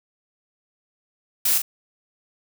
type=noise with echo; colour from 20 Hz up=blue; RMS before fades=-20 dBFS; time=1.45-1.58 s; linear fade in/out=5 ms; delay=40 ms; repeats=1; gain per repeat=-5 dB; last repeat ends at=1.62 s; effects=none